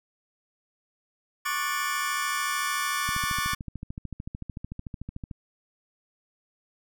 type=chord; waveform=sawtooth; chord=D major seventh; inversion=third; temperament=just; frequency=1101.2 / 1174.7 / 1468.3 / 1762 Hz; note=C#6 / D6 / F#6 / A6; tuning=-12 / 0 / -14 / +2 cents; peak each=-28 / -27 / -31 / -28 dBFS; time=1.45-3.55 s; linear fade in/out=10 ms
type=click train; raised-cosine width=5 ms; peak=-23 dBFS; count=31; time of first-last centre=3.09-5.312 s; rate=13.5 Hz
effects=none